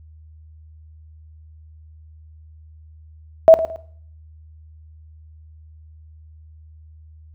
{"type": "tone with echo", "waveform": "sine", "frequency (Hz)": 649, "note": "E5", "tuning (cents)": -27, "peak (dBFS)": -3, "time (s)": [3.48, 3.54], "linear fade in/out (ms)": 0, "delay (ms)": 110, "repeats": 2, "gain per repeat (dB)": -12, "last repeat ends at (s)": 3.76, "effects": ["noise-tail reverb RT60 0.6 s tail -18 dB re dry", "added 78 Hz sine -42 dBFS peak until 7.34 s"]}